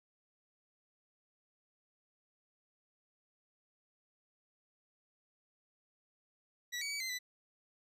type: tone with pitch steps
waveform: 20% pulse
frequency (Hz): 1946 / 2265 / 2281 / 2067 / 1989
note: B6 / C#7 / C#7 / C7 / B6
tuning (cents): -26 / +37 / +49 / -22 / +12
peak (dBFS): -32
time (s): 6.72-7.19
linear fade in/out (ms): 20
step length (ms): 94
effects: resampled to 32000 Hz